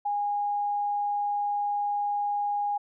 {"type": "tone", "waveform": "sine", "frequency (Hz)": 820, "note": "G#5", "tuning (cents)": -22, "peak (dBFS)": -25, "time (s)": [0.05, 2.78], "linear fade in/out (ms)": 10, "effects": []}